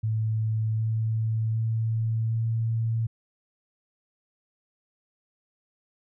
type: tone with pitch steps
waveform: sine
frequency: 110 / 111.15 / 112.31 / 113.49 Hz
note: A2 / A2 / A2 / A#2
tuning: 0 / +18 / +36 / -46 cents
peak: -23 dBFS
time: 0.03-3.07 s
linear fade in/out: 10 ms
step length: 760 ms
effects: none